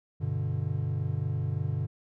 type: chord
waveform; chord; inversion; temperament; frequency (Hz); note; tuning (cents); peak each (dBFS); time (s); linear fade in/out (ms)
triangle; G major; none; equal; 98 / 123.47 / 146.83; G2 / B2 / D3; 0 / 0 / 0; -30; 0.2-1.87; 20
effects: none